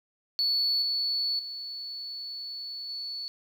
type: tone with level steps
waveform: sine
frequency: 4435 Hz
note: C#8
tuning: in tune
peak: -22 / -25 / -35 / -33 dBFS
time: 0.39-3.28 s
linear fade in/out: 0 ms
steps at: 0.82 / 1.39 / 2.89 s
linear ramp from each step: 2 ms
effects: tanh soft clip ceiling -20 dBFS + 10-bit